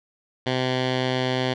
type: tone with low-pass filter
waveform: 10% pulse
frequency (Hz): 128.3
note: C3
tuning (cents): -34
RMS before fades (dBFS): -24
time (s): 0.46-1.54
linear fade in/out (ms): 10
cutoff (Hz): 3700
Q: 2.2
effects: none